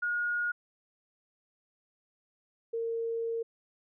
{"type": "tone pair in turn", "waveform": "sine", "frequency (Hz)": [1437, 458.7], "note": ["F6", "A#4"], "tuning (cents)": [49, -28], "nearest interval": "octave + minor sixth", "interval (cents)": 1977, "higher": "first", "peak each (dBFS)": [-28, -30], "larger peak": "first", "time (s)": [[0.02, 0.52], [2.73, 3.43]], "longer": "second", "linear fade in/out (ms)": 10, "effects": []}